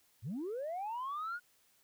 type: linear sweep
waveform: sine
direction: up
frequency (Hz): 88.4 to 1470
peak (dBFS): -35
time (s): 0.22-1.4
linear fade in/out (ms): 50
effects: tanh soft clip ceiling -34 dBFS + white hiss -70 dBFS RMS until 1.83 s